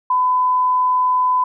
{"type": "tone", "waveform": "sine", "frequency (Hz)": 1006, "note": "B5", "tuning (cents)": 32, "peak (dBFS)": -13, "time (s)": [0.1, 1.44], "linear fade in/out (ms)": 5, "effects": []}